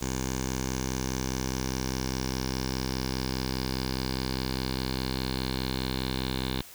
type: tone with low-pass filter sweep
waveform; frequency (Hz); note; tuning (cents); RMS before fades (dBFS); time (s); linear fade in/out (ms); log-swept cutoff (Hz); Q
10% pulse; 64.9; C2; -13; -31; 0.01-6.62; 5; 6800 to 3900; 6.1
effects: white hiss -48 dBFS RMS until 6.74 s